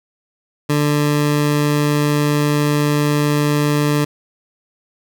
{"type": "tone", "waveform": "20% pulse", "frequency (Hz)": 147.4, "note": "D3", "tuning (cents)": 7, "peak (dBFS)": -9, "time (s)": [0.69, 4.05], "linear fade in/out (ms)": 10, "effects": []}